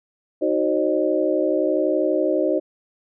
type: tone cluster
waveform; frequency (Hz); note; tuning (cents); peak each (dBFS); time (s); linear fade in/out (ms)
sine; 311.7 / 372.7 / 536 / 608; D#4 / F#4 / C5 / D#5; +3 / +13 / +42 / -40; -23; 0.41-2.6; 20
effects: none